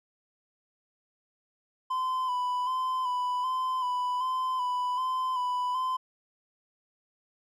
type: tone with vibrato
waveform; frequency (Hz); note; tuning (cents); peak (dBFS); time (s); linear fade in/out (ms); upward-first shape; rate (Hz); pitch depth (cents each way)
triangle; 1010; B5; +39; -25; 1.9-5.97; 10; square; 1.3; 30
effects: none